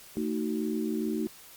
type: chord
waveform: sine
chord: D# diminished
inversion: second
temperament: just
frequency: 224 / 311.1 / 373.4 Hz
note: A3 / D#4 / F#4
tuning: +31 / 0 / +16 cents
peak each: -31 / -32 / -34 dBFS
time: 0.17-1.27 s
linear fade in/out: 0 ms
effects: white hiss -51 dBFS RMS until 1.56 s + Opus 48 kbps